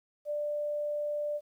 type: tone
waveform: sine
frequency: 591 Hz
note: D5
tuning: 11 cents sharp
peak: -30 dBFS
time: 0.25-1.41 s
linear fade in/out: 50 ms
effects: 11-bit